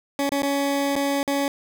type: tone with dropouts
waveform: 20% pulse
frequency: 280.3 Hz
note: C#4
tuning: 19 cents sharp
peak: -16 dBFS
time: 0.19-1.48 s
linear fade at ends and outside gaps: 1 ms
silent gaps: 0.293-0.319 / 0.422-0.431 / 0.955-0.963 / 1.23-1.277 s
effects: none